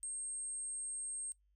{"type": "tone", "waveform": "sine", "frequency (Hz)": 8480, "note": "C9", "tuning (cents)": 22, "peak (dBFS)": -40, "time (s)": [0.03, 1.32], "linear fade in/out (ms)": 0, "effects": ["noise-tail reverb RT60 0.1 s tail -17 dB re dry", "added 50 Hz sine -70 dBFS peak until 1.55 s"]}